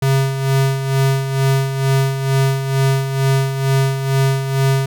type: tone with tremolo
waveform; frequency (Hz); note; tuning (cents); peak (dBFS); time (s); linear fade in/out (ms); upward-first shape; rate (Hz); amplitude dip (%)
square; 135.1; C#3; -44; -12; 0.02-4.86; 5; sine; 2.2; 60
effects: none